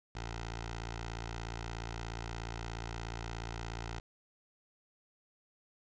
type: tone with notch filter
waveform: 10% pulse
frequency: 56.9 Hz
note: A#1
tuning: 41 cents flat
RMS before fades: -41 dBFS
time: 0.15-4 s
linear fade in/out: 5 ms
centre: 230 Hz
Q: 0.58
effects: resampled to 16000 Hz + 10-bit